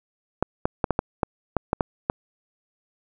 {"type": "clicks", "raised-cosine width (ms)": 1, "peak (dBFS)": -6, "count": 10, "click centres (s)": [0.426, 0.655, 0.842, 0.907, 0.991, 1.232, 1.567, 1.731, 1.808, 2.099], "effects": []}